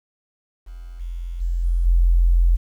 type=tone with level steps; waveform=sine; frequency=43.09 Hz; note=F1; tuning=22 cents flat; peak=-33 / -26 / -19 / -16 / -12 dBFS; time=0.66-2.57 s; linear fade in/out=20 ms; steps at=0.99 / 1.4 / 1.63 / 1.85 s; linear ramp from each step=20 ms; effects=9-bit